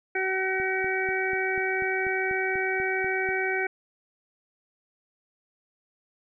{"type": "harmonic tone", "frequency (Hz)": 378.9, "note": "F#4", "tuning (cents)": 41, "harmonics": [1, 2, 4, 5, 6], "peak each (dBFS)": [-29, -33, -30, -34, -30], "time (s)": [0.15, 3.67], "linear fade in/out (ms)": 5}
{"type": "click train", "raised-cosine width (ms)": 3, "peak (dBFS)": -29, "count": 12, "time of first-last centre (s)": [0.6, 3.289], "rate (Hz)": 4.09}
{"effects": []}